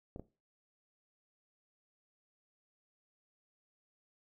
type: clicks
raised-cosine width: 2 ms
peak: -30 dBFS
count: 2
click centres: 0.161 / 0.196 s
effects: noise-tail reverb RT60 0.3 s tail -17 dB re dry